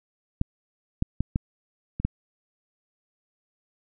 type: clicks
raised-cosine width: 5 ms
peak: -10 / -10 / -11 / -11 / -18 / -10 dBFS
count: 6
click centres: 0.414 / 1.024 / 1.206 / 1.359 / 2 / 2.05 s
effects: none